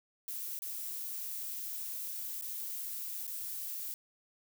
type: noise with dropouts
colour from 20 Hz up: violet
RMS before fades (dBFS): -40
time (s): 0.28-3.94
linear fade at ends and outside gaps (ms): 0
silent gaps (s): 0.59-0.621 / 2.412-2.423 / 3.268-3.277
effects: none